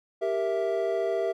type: chord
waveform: triangle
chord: E diminished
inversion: first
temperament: equal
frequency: 392 / 466.2 / 659.3 Hz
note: G4 / Bb4 / E5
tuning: 0 / 0 / 0 cents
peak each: -27 / -29 / -26 dBFS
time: 0.21-1.33 s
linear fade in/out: 20 ms
effects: none